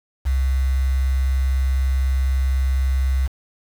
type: tone with quantisation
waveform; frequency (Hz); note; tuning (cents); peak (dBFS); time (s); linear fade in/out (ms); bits
sine; 66; C2; +16; -16; 0.25-3.28; 20; 6
effects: none